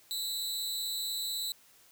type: tone with amplitude modulation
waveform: sawtooth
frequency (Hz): 3965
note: B7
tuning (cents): +6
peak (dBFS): -26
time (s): 0.11-1.52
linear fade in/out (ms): 0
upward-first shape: sine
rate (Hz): 236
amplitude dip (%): 85
effects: white hiss -61 dBFS RMS until 1.91 s